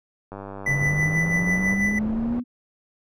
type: click train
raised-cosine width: 1 ms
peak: -22 dBFS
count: 141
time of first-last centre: 0.32-1.737 s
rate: 98.8 Hz
type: tone with tremolo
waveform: triangle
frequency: 1991 Hz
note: B6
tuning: 14 cents sharp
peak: -18 dBFS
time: 0.66-1.99 s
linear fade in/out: 5 ms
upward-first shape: sine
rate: 6.1 Hz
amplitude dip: 55%
type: exponential sweep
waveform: sine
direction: up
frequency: 135.6 to 246.9 Hz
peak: -22 dBFS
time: 0.67-2.44 s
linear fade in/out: 50 ms
type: low-pass noise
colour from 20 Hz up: pink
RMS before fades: -34 dBFS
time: 0.67-2.4 s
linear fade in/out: 2 ms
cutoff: 760 Hz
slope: 12 dB/octave
effects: none